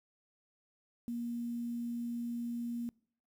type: tone with quantisation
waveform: sine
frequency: 236.7 Hz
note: A#3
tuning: 27 cents sharp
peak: -35 dBFS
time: 1.08-2.89 s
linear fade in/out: 0 ms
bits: 10
effects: noise-tail reverb RT60 0.6 s tail -25 dB re dry